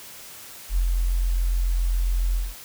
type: tone with ADSR envelope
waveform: sine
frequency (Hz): 43.65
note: F1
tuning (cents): 0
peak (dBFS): -17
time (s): 0.69-2.55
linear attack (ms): 77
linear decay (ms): 81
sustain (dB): -2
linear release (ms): 200
effects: white hiss -42 dBFS RMS until 2.64 s